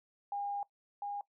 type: tone pair in turn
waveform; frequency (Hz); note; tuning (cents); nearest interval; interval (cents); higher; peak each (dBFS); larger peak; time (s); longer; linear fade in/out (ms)
sine; 809 / 813.2; G#5 / G#5; -46 / -37; unison; 9; second; -34 / -36; first; 0.32-0.63 / 1.02-1.21; first; 2
effects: noise-tail reverb RT60 0.1 s tail -19 dB re dry